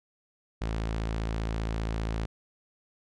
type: tone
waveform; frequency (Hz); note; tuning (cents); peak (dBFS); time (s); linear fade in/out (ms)
sawtooth; 55.1; A1; +3; -25; 0.61-2.26; 10
effects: low-pass 6000 Hz 12 dB/octave